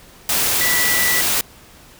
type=tone in noise; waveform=sine; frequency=1966 Hz; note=B6; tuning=8 cents flat; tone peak=-19 dBFS; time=0.61-1.21 s; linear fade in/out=2 ms; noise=white; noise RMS=-18 dBFS; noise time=0.29-1.41 s; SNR=-4 dB; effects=pink hiss -45 dBFS RMS until 1.99 s